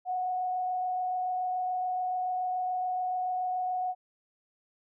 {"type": "tone with frequency modulation", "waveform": "sine", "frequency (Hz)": 734, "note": "F#5", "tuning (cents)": -14, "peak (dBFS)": -28, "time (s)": [0.05, 3.95], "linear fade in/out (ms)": 50, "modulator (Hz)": 27, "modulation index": 0.35, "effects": []}